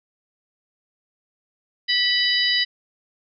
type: harmonic tone with a mistuned harmonic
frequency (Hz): 978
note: B5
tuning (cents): -17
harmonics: 2 / 3 / 4 / 5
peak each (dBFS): -23 / -23 / -23 / -23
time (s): 1.88-2.65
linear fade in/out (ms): 20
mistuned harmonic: 3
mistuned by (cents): +37
effects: none